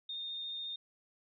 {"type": "tone with vibrato", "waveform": "sine", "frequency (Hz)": 3659, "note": "A#7", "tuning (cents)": -33, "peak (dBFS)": -38, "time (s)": [0.09, 0.76], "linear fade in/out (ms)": 5, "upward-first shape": "sine", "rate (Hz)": 14, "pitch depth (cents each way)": 10, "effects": []}